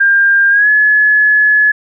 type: tone with pitch glide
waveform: sine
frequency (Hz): 1600 to 1705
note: G6 to G#6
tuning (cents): +35 to +45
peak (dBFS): -6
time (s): 0-1.72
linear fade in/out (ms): 10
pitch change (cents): +110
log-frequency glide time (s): 0.5-0.69
effects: none